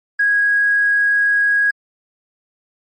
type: tone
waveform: triangle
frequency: 1651 Hz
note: G#6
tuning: 11 cents flat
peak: -8 dBFS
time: 0.19-1.71 s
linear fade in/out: 10 ms
effects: tanh soft clip ceiling -10 dBFS + MP3 32 kbps